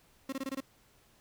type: tone bursts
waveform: 35% pulse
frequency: 268.9 Hz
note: C4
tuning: 47 cents sharp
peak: -32 dBFS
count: 6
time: 0.29-0.605 s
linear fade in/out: 5 ms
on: 35 ms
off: 21 ms
effects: pink hiss -65 dBFS RMS until 1.2 s